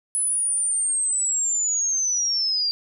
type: linear sweep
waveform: sine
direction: down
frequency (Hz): 10170 to 4699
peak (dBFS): -20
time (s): 0.15-2.71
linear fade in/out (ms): 0
effects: none